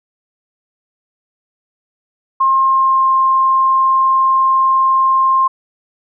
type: tone with pitch glide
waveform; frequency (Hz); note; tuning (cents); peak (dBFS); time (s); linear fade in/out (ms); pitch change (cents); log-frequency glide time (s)
sine; 1066 to 1058.6; C6 to C6; +32 to +20; -9; 2.4-5.48; 10; -12; 2.6-3.11
effects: none